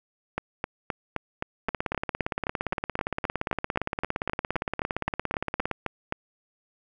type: two click trains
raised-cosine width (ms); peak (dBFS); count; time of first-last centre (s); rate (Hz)
0.5; -12 / -12; 23 / 71; 0.38-6.124 / 1.69-5.713; 3.83 / 17.4
effects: none